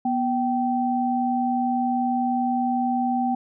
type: tone pair together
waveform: sine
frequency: 244.1 / 775 Hz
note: B3 / G5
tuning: -20 / -20 cents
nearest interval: octave + minor sixth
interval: 2000 cents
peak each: -23 dBFS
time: 0.05-3.35 s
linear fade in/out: 5 ms
effects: none